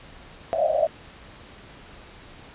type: band-pass noise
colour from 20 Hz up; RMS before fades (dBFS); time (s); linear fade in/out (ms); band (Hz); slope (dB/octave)
white; -22; 0.53-0.87; 0; 580 to 690; 96
effects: pink hiss -46 dBFS RMS until 2.54 s + resampled to 8000 Hz